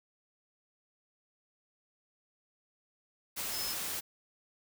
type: tone in noise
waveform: sine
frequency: 5170 Hz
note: E8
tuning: 34 cents flat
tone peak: -38 dBFS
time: 3.52-3.74 s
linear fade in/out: 20 ms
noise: white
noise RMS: -37 dBFS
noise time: 3.36-4.01 s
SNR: -4 dB
effects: none